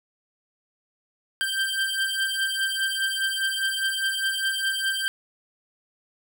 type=beating tone pair; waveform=25% pulse; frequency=1568 / 1572.9 Hz; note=G6 / G6; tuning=0 / +5 cents; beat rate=4.9 Hz; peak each=-23 dBFS; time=1.41-5.08 s; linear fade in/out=0 ms; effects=none